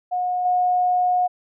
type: tone with level steps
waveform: sine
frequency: 724 Hz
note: F#5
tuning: 38 cents flat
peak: -20 / -16 dBFS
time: 0.11-1.28 s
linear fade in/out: 20 ms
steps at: 0.45 s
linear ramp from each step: 5 ms
effects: none